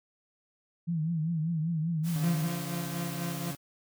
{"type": "tone with vibrato", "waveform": "sine", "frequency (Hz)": 162.4, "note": "E3", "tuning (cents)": -26, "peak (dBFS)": -27, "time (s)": [0.87, 2.48], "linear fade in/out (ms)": 20, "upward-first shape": "triangle", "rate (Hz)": 5.1, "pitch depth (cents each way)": 120}
{"type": "noise", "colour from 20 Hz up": "white", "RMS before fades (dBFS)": -43, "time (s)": [2.03, 3.57], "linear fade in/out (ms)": 50}
{"type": "tone with pitch glide", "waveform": "30% pulse", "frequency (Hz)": [142.3, 140.58], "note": ["C#3", "C#3"], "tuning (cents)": [46, 25], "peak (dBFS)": -35, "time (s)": [2.16, 3.55], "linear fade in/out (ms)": 0, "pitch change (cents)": -21, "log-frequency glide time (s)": [2.4, 3.15]}
{"type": "tone with tremolo", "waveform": "40% pulse", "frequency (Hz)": 172.1, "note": "F3", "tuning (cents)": -25, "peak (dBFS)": -31, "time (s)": [2.22, 3.52], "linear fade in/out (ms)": 20, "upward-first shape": "sine", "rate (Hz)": 4.1, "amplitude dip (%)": 50}
{"effects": []}